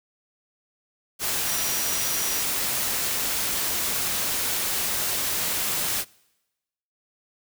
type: tone in noise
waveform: sine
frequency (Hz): 5800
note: F#8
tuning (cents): -35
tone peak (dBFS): -31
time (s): 1.44-2.44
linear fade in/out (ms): 50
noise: white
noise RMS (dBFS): -26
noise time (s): 1.19-6.05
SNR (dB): -8
effects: noise-tail reverb RT60 1.0 s tail -25 dB re dry